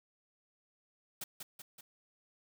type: noise with echo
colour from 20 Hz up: white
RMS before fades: -41 dBFS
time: 1.21-1.24 s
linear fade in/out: 5 ms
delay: 190 ms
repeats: 3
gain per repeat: -4 dB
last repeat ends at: 1.81 s
effects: none

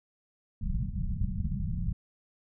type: low-pass noise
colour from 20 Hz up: pink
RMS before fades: -31 dBFS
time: 0.61-1.93 s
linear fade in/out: 5 ms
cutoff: 210 Hz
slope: 96 dB/octave
effects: none

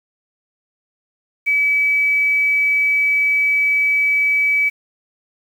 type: tone with quantisation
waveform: sine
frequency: 2289 Hz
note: D7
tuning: 45 cents flat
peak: -13 dBFS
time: 1.46-4.7 s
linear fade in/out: 20 ms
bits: 7
effects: none

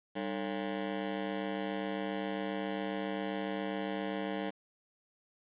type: ring-modulated tone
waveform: 20% pulse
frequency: 250 Hz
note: B3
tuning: 21 cents sharp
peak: -26 dBFS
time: 0.15-4.51 s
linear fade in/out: 20 ms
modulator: 53.7 Hz
effects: resampled to 8000 Hz + 9-bit

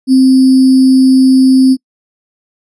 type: tone with sample-and-hold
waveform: sine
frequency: 261.6 Hz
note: C4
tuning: in tune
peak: -3 dBFS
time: 0.07-1.77 s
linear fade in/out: 50 ms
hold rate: 4900 Hz
effects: noise-tail reverb RT60 0.1 s tail -26 dB re dry + resampled to 22050 Hz

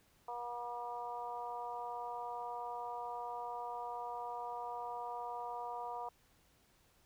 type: harmonic tone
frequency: 240.3 Hz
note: B3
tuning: 47 cents flat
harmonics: 2 / 3 / 4 / 5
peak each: -49 / -44 / -43 / -50 dBFS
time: 0.28-6.09 s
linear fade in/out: 5 ms
effects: pink hiss -70 dBFS RMS until 7.05 s

